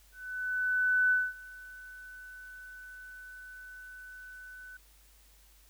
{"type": "tone with ADSR envelope", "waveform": "sine", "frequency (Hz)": 1500, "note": "F#6", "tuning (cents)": 23, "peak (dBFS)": -22, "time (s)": [0.12, 4.77], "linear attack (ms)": 990, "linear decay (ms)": 220, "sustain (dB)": -23, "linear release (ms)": 4, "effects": ["added 50 Hz sine -60 dBFS peak until 5.69 s", "white hiss -63 dBFS RMS until 5.69 s"]}